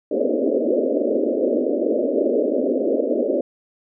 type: band-pass noise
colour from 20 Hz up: white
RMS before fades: -20 dBFS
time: 0.11-3.41 s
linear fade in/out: 5 ms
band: 230 to 610 Hz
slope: 96 dB/octave
effects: none